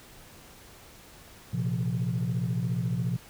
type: chord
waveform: sine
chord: Bb suspended second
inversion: none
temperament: equal with one note detuned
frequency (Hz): 116.54 / 130.81 / 173.71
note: Bb2 / C3 / F3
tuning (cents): 0 / 0 / -9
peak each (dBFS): -29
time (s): 1.53-3.17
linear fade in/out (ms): 10
effects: tanh soft clip ceiling -21 dBFS + pink hiss -51 dBFS RMS until 3.29 s